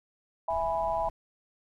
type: chord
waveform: sine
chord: E major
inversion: none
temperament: equal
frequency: 659.3 / 830.6 / 987.8 Hz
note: E5 / G#5 / B5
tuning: 0 / 0 / 0 cents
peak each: -30 / -31 / -32 dBFS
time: 0.48-1.09 s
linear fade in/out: 5 ms
type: noise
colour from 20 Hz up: brown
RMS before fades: -43 dBFS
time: 0.5-1.1 s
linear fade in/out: 2 ms
effects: none